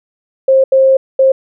sine tone bursts at uneven times, 532 Hz, C5, 29 cents sharp, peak -5 dBFS, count 3, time 0.48-0.64 / 0.72-0.97 / 1.19-1.32 s, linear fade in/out 5 ms, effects none

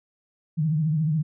sine tone with vibrato, 155.56 Hz, D#3, in tune, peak -20 dBFS, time 0.57-1.23 s, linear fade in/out 20 ms, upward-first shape triangle, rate 14 Hz, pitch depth 120 cents each way, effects none

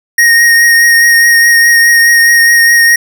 square tone with vibrato, 1864.7 Hz, A#6, in tune, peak -4 dBFS, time 0.18-2.96 s, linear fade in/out 5 ms, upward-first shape triangle, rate 4.8 Hz, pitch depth 19 cents each way, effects none

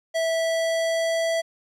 square tone with pitch glide, 655 to 659.6 Hz, E5 to E5, -11 to +1 cents, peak -22 dBFS, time 0.14-1.42 s, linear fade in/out 20 ms, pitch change +12 cents, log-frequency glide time 0.29-1.3 s, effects low-pass 9000 Hz 12 dB/octave + 10-bit

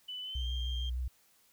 sine tone with pitch glide, 2993 to 3189 Hz, F#7 to G7, +19 to +29 cents, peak -38 dBFS, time 0.08-0.9 s, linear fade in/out 10 ms, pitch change +110 cents, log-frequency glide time 0.22-0.48 s
sine tone with vibrato, 62.2 Hz, B1, 13 cents sharp, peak -31 dBFS, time 0.35-1.08 s, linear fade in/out 5 ms, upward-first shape sine, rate 6.5 Hz, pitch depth 37 cents each way
effects tanh soft clip ceiling -28 dBFS + white hiss -67 dBFS RMS until 1.52 s

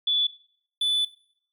sine / triangle tone pair in turn, 3454 / 3482 Hz, A7 / A7, -33 / -19 cents, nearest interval unison, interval 14 cents, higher second, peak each -20 dBFS, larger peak neither, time 0.07-0.27 / 0.81-1.05 s, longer second, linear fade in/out 5 ms, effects noise-tail reverb RT60 0.6 s tail -17 dB re dry

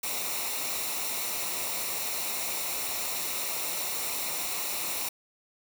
white noise with comb filter, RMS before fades -32 dBFS, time 0.03-5.09 s, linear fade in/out 5 ms, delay 0.62 ms, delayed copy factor -0.6, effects none

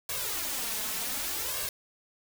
white noise with flanger, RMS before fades -33 dBFS, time 0.09-1.69 s, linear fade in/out 2 ms, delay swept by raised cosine 1.8 to 4.7 ms, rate 0.66 Hz, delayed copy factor +0.75, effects none

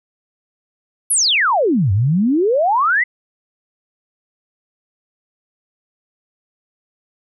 sine exponential two-way sweep, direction down then up, 11730 to 91.7 to 2072 Hz, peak -12 dBFS, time 1.1-3.04 s, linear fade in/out 10 ms, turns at 1.92 s, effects none

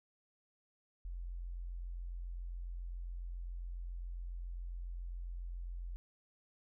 sine tone, 43.65 Hz, F1, in tune, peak -40 dBFS, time 1.05-5.96 s, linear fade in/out 0 ms, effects none

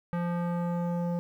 square tone with low-pass filter sweep, 173.4 Hz, F3, 12 cents flat, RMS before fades -30 dBFS, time 0.13-1.19 s, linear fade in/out 0 ms, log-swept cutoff 1500 to 700 Hz, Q 1.3, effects 10-bit

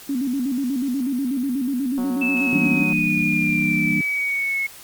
sine tone with vibrato, 261.6 Hz, C4, in tune, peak -20 dBFS, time 0.09-2.83 s, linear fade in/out 5 ms, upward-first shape square, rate 8.2 Hz, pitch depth 110 cents each way
click train, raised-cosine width 1 ms, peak -21 dBFS, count 175, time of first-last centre 1.98-2.926 s, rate 184 Hz
sine exponential sweep, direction down, 2637 to 2177 Hz, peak -20 dBFS, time 2.21-4.67 s, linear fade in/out 10 ms
sine chord, E half-diminished seventh, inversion none, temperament equal with one note detuned, 164.81 / 196 / 233.1 / 297.8 Hz, E3 / G3 / Bb3 / D4, 0 / 0 / 0 / +24 cents, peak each -25 dBFS, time 2.53-4.01 s, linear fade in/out 2 ms
effects white hiss -42 dBFS RMS until 4.83 s + Opus 48 kbps

